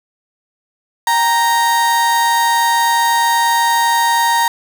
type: tone pair together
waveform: 35% pulse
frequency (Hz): 784 / 932.3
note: G5 / A#5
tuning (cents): 0 / 0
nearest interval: minor third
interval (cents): 300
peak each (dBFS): -22 / -10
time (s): 1.07-4.48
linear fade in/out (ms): 2
effects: none

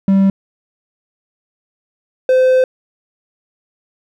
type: tone pair in turn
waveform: triangle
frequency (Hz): 194.5 / 514.9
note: G3 / C5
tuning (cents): -13 / -28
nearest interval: octave + perfect fourth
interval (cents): 1685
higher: second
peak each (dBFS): -6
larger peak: neither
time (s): 0.08-0.3 / 2.29-2.64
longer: second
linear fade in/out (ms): 2
effects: none

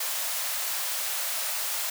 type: high-pass noise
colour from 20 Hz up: white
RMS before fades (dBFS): -30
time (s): 0-1.9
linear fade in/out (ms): 5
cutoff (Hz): 530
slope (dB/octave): 48
effects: none

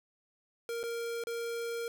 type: tone with dropouts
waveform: square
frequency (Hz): 466.2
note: A#4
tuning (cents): 0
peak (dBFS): -35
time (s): 0.69-1.88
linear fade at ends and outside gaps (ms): 1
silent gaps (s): 0.831-0.837 / 1.238-1.27
effects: none

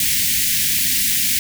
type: band-stop noise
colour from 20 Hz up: white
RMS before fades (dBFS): -18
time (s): 0-1.39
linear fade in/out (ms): 2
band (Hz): 280 to 1800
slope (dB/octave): 48
effects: none

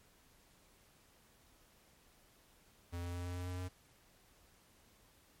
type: tone with pitch steps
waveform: square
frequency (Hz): 86.7 / 87.4 / 88.11 / 88.83 / 89.55 / 90.28 / 91.01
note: F2 / F2 / F2 / F2 / F2 / F#2 / F#2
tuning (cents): -12 / +2 / +16 / +30 / +44 / -42 / -28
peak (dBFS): -40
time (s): 2.92-3.69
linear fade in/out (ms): 20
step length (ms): 110
effects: pink hiss -67 dBFS RMS until 5.4 s + MP3 64 kbps

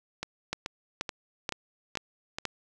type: two click trains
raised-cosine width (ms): 0.2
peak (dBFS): -13 / -16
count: 5 / 6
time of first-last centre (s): 0.53-2.453 / 0.23-2.385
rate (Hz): 2.08 / 2.32
effects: none

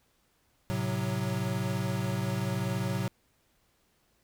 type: chord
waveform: square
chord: F# diminished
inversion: first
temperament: equal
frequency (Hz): 110 / 130.81 / 185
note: A2 / C3 / F#3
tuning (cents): 0 / 0 / 0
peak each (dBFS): -34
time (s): 0.7-3.08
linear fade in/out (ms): 0
effects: pink hiss -70 dBFS RMS until 4.23 s

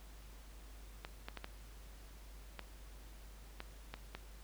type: clicks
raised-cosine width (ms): 0.3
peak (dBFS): -27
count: 8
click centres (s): 1.049 / 1.285 / 1.373 / 1.444 / 2.593 / 3.604 / 3.94 / 4.15
effects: added 50 Hz sine -52 dBFS peak until 4.43 s + pink hiss -61 dBFS RMS until 4.43 s

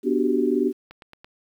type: chord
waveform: sine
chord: G major seventh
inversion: first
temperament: equal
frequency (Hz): 246.9 / 293.7 / 370 / 392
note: B3 / D4 / F#4 / G4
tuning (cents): 0 / 0 / 0 / 0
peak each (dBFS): -24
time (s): 0.03-0.73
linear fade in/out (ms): 50
type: click train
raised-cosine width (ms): 0.3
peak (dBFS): -27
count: 4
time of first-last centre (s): 0.91-1.245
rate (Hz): 8.95
effects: 9-bit

